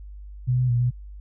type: tone with pitch steps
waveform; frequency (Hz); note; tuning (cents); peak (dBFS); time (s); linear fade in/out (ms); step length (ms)
sine; 125.3 / 126.4 / 120.3 / 123.3; B2 / B2 / B2 / B2; +25 / +41 / -45 / -2; -18; 0.47-0.91; 20; 110
effects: added 50 Hz sine -37 dBFS peak until 1.2 s